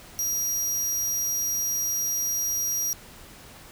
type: tone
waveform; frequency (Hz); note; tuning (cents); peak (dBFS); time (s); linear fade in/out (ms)
sawtooth; 5730; F8; +44; -22; 0.19-2.93; 0
effects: pink hiss -47 dBFS RMS until 3.71 s